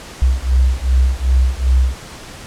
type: beating tone pair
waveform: sine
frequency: 63 / 65.6 Hz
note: B1 / C2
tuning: +35 / +5 cents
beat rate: 2.6 Hz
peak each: -14 dBFS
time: 0.22-1.95 s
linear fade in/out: 0 ms
effects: pink hiss -34 dBFS RMS until 2.46 s + low-pass 9000 Hz 12 dB/octave